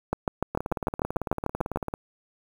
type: two click trains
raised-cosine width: 1 ms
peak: -15 / -10 dBFS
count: 26 / 12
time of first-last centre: 0.55-1.939 / 0.13-1.76 s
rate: 18 / 6.75 Hz
effects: 7-bit

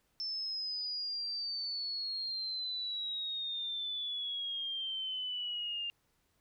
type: exponential sweep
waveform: sine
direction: down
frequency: 5320 to 2794 Hz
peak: -35 dBFS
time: 0.2-5.9 s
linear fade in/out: 0 ms
effects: pink hiss -75 dBFS RMS until 6.4 s

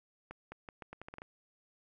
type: accelerating click train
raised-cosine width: 0.5 ms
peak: -30 dBFS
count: 10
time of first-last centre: 0.31-1.219 s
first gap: 210 ms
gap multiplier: 0.8
effects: none

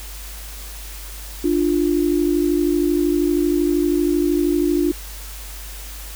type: tone pair together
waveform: sine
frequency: 296.4 / 349.2 Hz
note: D4 / F4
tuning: +16 / 0 cents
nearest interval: minor third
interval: 284 cents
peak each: -18 dBFS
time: 1.44-4.92 s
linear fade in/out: 5 ms
effects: added 50 Hz sine -33 dBFS peak until 6.15 s + white hiss -37 dBFS RMS until 6.15 s

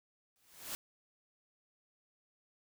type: noise with exponential growth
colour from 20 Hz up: white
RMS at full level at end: -38 dBFS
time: 0.36-0.75 s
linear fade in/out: 0 ms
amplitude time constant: 84 ms
effects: none

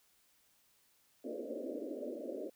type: band-pass noise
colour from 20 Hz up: white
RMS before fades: -42 dBFS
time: 1.24-2.5 s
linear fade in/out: 10 ms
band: 230 to 610 Hz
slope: 96 dB/octave
effects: white hiss -71 dBFS RMS until 2.55 s

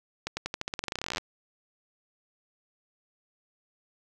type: accelerating click train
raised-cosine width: 0.2 ms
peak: -14 dBFS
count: 24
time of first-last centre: 0.27-1.181 s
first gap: 100 ms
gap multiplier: 0.9
effects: none

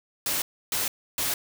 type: noise bursts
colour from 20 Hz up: white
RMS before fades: -27 dBFS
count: 3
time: 0.26-1.34 s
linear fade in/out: 2 ms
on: 160 ms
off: 300 ms
effects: none

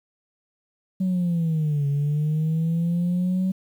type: linear two-way sweep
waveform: sine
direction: down then up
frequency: 189.2 to 140.7 to 189.2 Hz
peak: -18 dBFS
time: 1-3.52 s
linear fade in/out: 10 ms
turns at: 1.87 s
effects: tanh soft clip ceiling -18 dBFS + 9-bit

